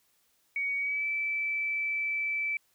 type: tone with pitch glide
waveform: sine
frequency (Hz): 2247 to 2317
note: C#7 to D7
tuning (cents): +23 to -24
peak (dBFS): -28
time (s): 0.56-2.57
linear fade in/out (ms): 2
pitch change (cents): +53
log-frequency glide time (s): 0.79-1.06
effects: white hiss -70 dBFS RMS until 2.74 s